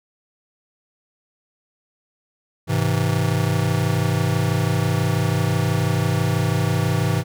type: chord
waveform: square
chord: Ab augmented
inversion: none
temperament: just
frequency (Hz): 103.83 / 129.78 / 162.23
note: Ab2 / C3 / E3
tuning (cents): 0 / -14 / -27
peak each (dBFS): -23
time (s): 2.67-7.24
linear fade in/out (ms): 50
effects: none